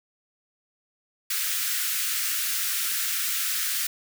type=high-pass noise; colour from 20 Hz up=white; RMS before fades=-27 dBFS; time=1.3-3.87 s; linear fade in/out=5 ms; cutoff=1300 Hz; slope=48 dB/octave; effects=none